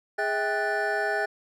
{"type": "tone cluster", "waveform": "triangle", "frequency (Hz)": [415.7, 646, 793, 1479, 1760], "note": ["G#4", "E5", "G5", "F#6", "A6"], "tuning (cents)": [2, -35, 20, -1, 0], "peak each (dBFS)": -29, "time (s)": [0.18, 1.26], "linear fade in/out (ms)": 10, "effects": []}